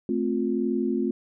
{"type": "chord", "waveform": "sine", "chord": "F major", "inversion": "first", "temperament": "equal with one note detuned", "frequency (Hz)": [220, 261.6, 353.5], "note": ["A3", "C4", "F4"], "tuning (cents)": [0, 0, 21], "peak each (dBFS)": -27, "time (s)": [0.09, 1.11], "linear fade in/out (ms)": 2, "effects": []}